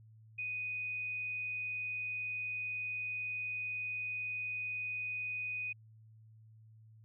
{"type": "tone", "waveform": "sine", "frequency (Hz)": 2489, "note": "D#7", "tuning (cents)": 0, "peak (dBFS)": -36, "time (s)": [0.38, 5.73], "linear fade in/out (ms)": 10, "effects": ["added 110 Hz sine -56 dBFS peak until 7.04 s"]}